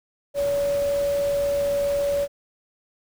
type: tone in noise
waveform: sine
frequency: 568 Hz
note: C#5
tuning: 42 cents sharp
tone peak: -20 dBFS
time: 0.34-2.28 s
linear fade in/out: 50 ms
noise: pink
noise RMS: -37 dBFS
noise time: 0.34-2.28 s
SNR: +14 dB
effects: none